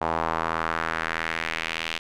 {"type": "tone with band-pass filter sweep", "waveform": "sawtooth", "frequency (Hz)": 81.6, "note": "E2", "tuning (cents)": -17, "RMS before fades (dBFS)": -28, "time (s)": [0.01, 1.99], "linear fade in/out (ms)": 10, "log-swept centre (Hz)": [870, 2900], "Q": 2, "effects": []}